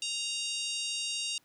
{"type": "harmonic tone", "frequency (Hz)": 932.3, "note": "A#5", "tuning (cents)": 0, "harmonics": [3, 4, 5, 6, 7, 8, 9, 10], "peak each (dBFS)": [-36, -38, -40, -42, -43, -44, -45, -46], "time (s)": [0.02, 1.38], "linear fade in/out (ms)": 2, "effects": ["pink hiss -68 dBFS RMS until 1.44 s", "high-pass 100 Hz 12 dB/octave"]}